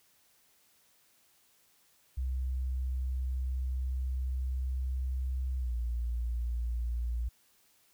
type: tone with pitch glide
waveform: sine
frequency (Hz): 64.3 to 58.96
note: C2 to A#1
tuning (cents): -30 to +20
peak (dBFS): -30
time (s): 2.17-7.29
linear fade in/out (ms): 10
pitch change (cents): -150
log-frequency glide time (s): 5.58-5.74
effects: white hiss -67 dBFS RMS until 7.93 s